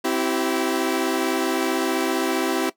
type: chord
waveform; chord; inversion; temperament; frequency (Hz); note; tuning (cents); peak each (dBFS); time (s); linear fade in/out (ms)
sawtooth; C major; none; equal with one note detuned; 261.6 / 329.6 / 385; C4 / E4 / G4; 0 / 0 / -31; -22 / -20 / -21; 0.04-2.7; 10
effects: noise-tail reverb RT60 0.1 s tail -17 dB re dry